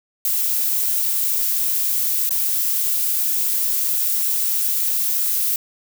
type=noise with dropouts; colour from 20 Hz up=violet; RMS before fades=-20 dBFS; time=0.25-5.56 s; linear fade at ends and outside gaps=1 ms; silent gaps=2.292-2.307 s; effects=none